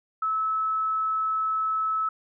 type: tone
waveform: sine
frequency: 1300 Hz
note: E6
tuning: 24 cents flat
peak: -23 dBFS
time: 0.22-2.09 s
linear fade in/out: 5 ms
effects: none